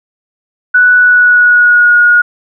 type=tone with pitch glide; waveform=sine; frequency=1480 to 1442 Hz; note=F#6 to F#6; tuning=0 to -45 cents; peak=-3 dBFS; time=0.74-2.22 s; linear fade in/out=10 ms; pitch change=-45 cents; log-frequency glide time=0.95-1.96 s; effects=none